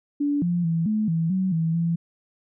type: tone with pitch steps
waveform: sine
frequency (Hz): 288.4 / 174.3 / 165 / 214.8 / 164 / 187.9 / 162.9 / 167.8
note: D4 / F3 / E3 / A3 / E3 / F#3 / E3 / E3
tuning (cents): -31 / -3 / +2 / -41 / -9 / +27 / -20 / +31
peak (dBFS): -20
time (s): 0.2-1.96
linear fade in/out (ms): 10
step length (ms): 220
effects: none